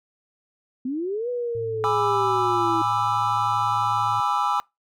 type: linear two-way sweep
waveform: sine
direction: up then down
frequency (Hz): 244.7 to 493.9 to 325.8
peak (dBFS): -24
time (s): 0.85-2.82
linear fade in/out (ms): 5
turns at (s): 1.29
type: tone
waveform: sine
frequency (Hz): 110.7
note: A2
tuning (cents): +11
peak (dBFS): -34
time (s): 1.55-4.2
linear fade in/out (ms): 0
type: chord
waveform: triangle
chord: E dominant seventh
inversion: first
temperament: just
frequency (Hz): 824.1 / 988.9 / 1186.7 / 1318.5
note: G#5 / B5 / D6 / E6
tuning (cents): -14 / +2 / +18 / 0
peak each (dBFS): -24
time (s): 1.84-4.6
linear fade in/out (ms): 0
effects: noise-tail reverb RT60 0.2 s tail -25 dB re dry